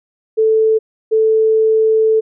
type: tone pair in turn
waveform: sine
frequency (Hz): 440 / 440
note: A4 / A4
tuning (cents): 0 / 0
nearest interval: unison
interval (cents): 0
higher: neither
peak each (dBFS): -9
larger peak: neither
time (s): 0.37-0.79 / 1.11-2.21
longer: second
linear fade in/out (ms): 20
effects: none